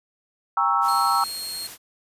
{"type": "chord", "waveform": "sine", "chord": "G diminished seventh", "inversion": "none", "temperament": "equal with one note detuned", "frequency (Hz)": [796.8, 932.3, 1108.7, 1318.5], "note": ["G5", "Bb5", "Db6", "Fb6"], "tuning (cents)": [28, 0, 0, 0], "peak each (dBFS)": [-25, -24, -25, -21], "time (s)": [0.57, 1.24], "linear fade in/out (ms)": 2}
{"type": "noise", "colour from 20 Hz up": "white", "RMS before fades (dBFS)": -39, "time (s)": [0.81, 1.78], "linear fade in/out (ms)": 50}
{"type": "tone", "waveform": "sawtooth", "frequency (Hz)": 4258, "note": "C8", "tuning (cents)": 30, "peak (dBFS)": -27, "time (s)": [0.88, 1.67], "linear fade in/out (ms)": 5}
{"effects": ["resampled to 32000 Hz"]}